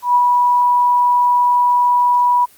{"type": "tone with ADSR envelope", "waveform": "sine", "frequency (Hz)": 977, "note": "B5", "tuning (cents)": -19, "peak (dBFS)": -8, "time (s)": [0.02, 2.46], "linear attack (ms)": 130, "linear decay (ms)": 50, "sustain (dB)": -2, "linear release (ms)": 20, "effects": ["white hiss -47 dBFS RMS until 2.57 s", "Opus 48 kbps"]}